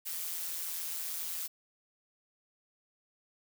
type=noise with amplitude modulation; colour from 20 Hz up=blue; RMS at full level=-35 dBFS; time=0.05-1.48 s; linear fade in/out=20 ms; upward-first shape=sine; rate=167 Hz; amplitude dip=60%; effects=none